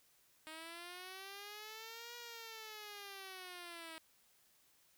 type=linear two-way sweep; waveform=5% pulse; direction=up then down; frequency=311.1 to 479.8 to 318.9 Hz; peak=-37 dBFS; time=0.47-3.98 s; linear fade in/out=0 ms; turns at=2.16 s; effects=white hiss -71 dBFS RMS until 4.97 s